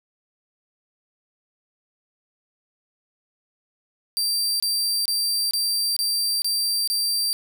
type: tone bursts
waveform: sawtooth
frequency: 4699 Hz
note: D8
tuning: in tune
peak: -18 dBFS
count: 7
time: 4.17-7.33 s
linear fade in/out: 0 ms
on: 430 ms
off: 25 ms
effects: none